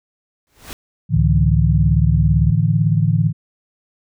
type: noise with exponential growth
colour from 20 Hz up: pink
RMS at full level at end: -29 dBFS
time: 0.47-0.73 s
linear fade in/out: 0 ms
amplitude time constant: 56 ms
type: chord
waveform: sine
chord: A suspended fourth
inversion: none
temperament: equal with one note detuned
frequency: 109.18 / 146.83 / 164.81 Hz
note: A2 / D3 / E3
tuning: -13 / 0 / 0 cents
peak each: -17 dBFS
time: 1.09-3.33 s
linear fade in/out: 50 ms
type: tone with vibrato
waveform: sine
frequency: 69.3 Hz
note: C#2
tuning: in tune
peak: -16 dBFS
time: 1.16-2.51 s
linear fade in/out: 5 ms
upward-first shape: sine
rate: 18 Hz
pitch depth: 19 cents each way
effects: none